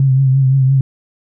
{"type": "tone with vibrato", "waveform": "sine", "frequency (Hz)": 133.5, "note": "C3", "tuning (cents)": 35, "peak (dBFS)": -8, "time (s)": [0, 0.81], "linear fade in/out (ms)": 2, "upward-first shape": "triangle", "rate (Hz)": 5.8, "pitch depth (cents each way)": 53, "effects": []}